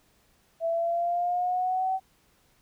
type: exponential sweep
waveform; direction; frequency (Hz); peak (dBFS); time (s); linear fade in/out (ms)
sine; up; 659.3 to 764; -24; 0.6-2; 50
effects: pink hiss -65 dBFS RMS until 2.61 s